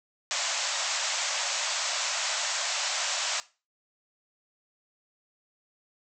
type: band-pass noise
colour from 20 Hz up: white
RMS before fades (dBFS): -30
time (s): 0.31-3.4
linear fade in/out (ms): 0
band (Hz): 550 to 7700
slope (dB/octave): 96
effects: noise-tail reverb RT60 0.3 s tail -18 dB re dry